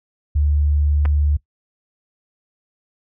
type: tone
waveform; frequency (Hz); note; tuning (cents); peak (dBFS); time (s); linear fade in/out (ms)
sine; 73.42; D2; 0; -14; 0.35-1.37; 10
type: clicks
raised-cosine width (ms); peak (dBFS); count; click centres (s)
0.5; -15; 2; 1.053 / 1.057
effects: noise-tail reverb RT60 0.1 s tail -19 dB re dry